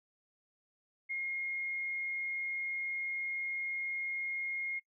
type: tone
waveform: sine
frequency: 2143 Hz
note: C7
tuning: 41 cents sharp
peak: -34 dBFS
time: 1.09-4.8 s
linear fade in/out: 20 ms
effects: noise-tail reverb RT60 0.1 s tail -23 dB re dry